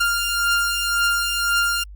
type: beating tone pair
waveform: sawtooth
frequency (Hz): 1396.9 / 1398.8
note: F6 / F6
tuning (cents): 0 / +2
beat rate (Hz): 1.9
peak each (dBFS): -21 / -16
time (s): 0-1.84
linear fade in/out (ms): 10
effects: added 50 Hz sine -36 dBFS peak until 1.95 s + Opus 48 kbps